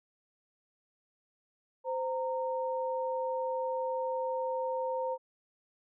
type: tone pair together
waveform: sine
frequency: 518 / 923 Hz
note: C5 / A#5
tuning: -17 / -17 cents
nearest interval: minor seventh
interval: 1000 cents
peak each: -32 / -35 dBFS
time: 1.84-5.18 s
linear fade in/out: 50 ms
effects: none